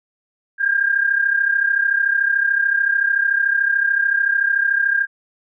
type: tone pair together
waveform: sine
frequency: 1600 / 1633.6 Hz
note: G6 / G#6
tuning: +35 / -29 cents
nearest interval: unison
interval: 36 cents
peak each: -16 / -20 dBFS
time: 0.58-5.07 s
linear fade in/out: 50 ms
effects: none